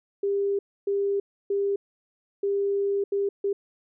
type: tone bursts at uneven times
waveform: sine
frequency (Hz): 399.4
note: G4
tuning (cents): +32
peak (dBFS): -22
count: 6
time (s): 0.23-0.59 / 0.87-1.2 / 1.5-1.76 / 2.43-3.04 / 3.12-3.29 / 3.44-3.53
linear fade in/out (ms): 5
effects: none